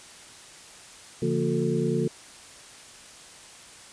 sine tone cluster, 140.6 / 170.4 / 230.6 / 360.7 / 443.8 Hz, C#3 / F3 / A#3 / F#4 / A4, +25 / -42 / -19 / -44 / +15 cents, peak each -29 dBFS, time 1.22-2.08 s, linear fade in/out 5 ms, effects white hiss -47 dBFS RMS until 3.92 s + resampled to 22050 Hz

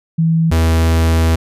sine / 45% pulse tone pair in turn, 163.2 / 81.6 Hz, E3 / E2, -17 / -17 cents, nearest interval octave, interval 1200 cents, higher first, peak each -10 dBFS, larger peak neither, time 0.18-0.51 / 0.51-1.36 s, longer second, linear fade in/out 10 ms, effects resampled to 32000 Hz

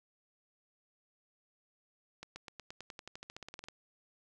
accelerating click train, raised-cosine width 0.2 ms, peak -28 dBFS, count 19, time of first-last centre 2.23-3.685 s, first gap 130 ms, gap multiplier 0.94, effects none

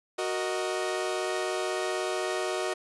sawtooth chord, D# minor, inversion first, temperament equal, 370 / 466.2 / 622.3 Hz, F#4 / A#4 / D#5, 0 / 0 / 0 cents, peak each -27 / -32 / -29 dBFS, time 0.18-2.74 s, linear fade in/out 10 ms, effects resampled to 24000 Hz

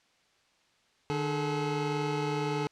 25% pulse tone pair together, 150.07 / 428.9 Hz, D3 / A4, +38 / -44 cents, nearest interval octave + tritone, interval 1818 cents, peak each -28 dBFS, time 1.1-2.67 s, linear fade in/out 0 ms, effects white hiss -67 dBFS RMS until 2.71 s + low-pass 5000 Hz 12 dB/octave

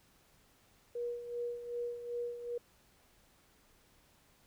sine tone with tremolo, 478.9 Hz, A#4, 47 cents sharp, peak -34 dBFS, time 0.95-2.58 s, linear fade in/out 5 ms, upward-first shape sine, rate 2.6 Hz, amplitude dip 65%, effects pink hiss -67 dBFS RMS until 4.46 s

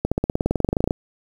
accelerating click train, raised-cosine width 2 ms, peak -6 dBFS, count 19, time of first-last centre 0.05-0.909 s, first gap 66 ms, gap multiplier 0.96, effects 7-bit

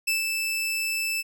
sawtooth tone with ADSR envelope, 2637 Hz, E7, in tune, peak -18 dBFS, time 0.07-1.23 s, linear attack 11 ms, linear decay 140 ms, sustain -4 dB, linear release 29 ms, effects none

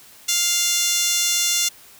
15% pulse tone with high-pass filter, 698.5 Hz, F5, in tune, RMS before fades -20 dBFS, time 0.28-1.69 s, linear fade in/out 10 ms, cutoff 4600 Hz, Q 2.9, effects white hiss -47 dBFS RMS until 1.99 s

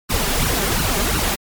pink noise with flanger, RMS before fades -19 dBFS, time 0.09-1.36 s, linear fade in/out 20 ms, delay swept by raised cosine 0.7 to 5.1 ms, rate 2.8 Hz, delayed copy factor +0.8, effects MP3 96 kbps

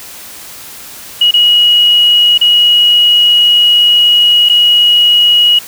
sine tone with dropouts, 2903 Hz, F#7, 34 cents flat, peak -4 dBFS, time 1.21-5.59 s, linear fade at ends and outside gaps 5 ms, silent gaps 1.31-1.338 / 2.378-2.412 / 4.489-4.496 s, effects white hiss -30 dBFS RMS until 5.67 s

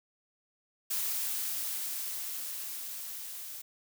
blue noise with level ramp, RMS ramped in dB -32 to -43 dBFS, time 0.9-3.62 s, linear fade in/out 10 ms, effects none

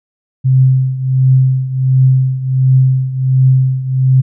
sine tone with tremolo, 130.81 Hz, C3, in tune, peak -4 dBFS, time 0.44-4.22 s, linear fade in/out 20 ms, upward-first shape triangle, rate 1.4 Hz, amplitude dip 80%, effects none

